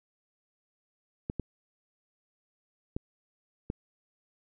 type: clicks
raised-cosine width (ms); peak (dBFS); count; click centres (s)
3; -19; 4; 1.299 / 1.397 / 2.965 / 3.701
effects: none